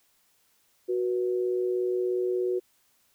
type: tone pair together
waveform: sine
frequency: 368.6 / 485.5 Hz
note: F#4 / B4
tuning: -7 / -30 cents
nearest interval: perfect fourth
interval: 477 cents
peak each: -25 / -32 dBFS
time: 0.88-2.6 s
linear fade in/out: 20 ms
effects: white hiss -67 dBFS RMS until 3.14 s